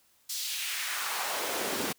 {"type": "noise with high-pass filter sweep", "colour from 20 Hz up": "pink", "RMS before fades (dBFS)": -33, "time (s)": [0.29, 1.93], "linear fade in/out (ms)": 10, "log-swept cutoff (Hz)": [5100, 210], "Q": 1.5, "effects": ["white hiss -66 dBFS RMS until 1.98 s"]}